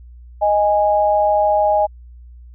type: tone pair together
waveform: sine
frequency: 622.3 / 826.2 Hz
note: D#5 / G#5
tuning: 0 / -9 cents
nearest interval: perfect fourth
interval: 491 cents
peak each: -15 dBFS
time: 0.41-1.87 s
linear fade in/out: 20 ms
effects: added 60 Hz sine -37 dBFS peak until 2.54 s